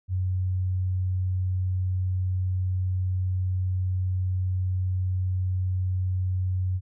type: tone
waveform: sine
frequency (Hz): 92.5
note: F#2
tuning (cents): 0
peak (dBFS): -23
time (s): 0.08-6.81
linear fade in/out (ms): 50
effects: none